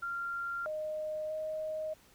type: tone with pitch steps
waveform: sine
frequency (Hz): 1386 / 617 / 624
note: F6 / D#5 / D#5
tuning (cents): -14 / -15 / +5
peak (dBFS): -34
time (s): 0.02-1.94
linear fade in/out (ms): 10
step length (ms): 640
effects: pink hiss -62 dBFS RMS until 2.14 s